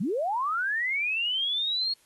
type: linear sweep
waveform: sine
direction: up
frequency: 152.2 to 4336 Hz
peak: -25 dBFS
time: 0-1.94 s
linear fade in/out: 10 ms
effects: white hiss -63 dBFS RMS until 2.05 s + AAC 32 kbps